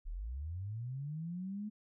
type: linear sweep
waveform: sine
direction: up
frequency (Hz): 32.7 to 215.4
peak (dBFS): -38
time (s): 0.05-1.7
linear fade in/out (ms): 20
effects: none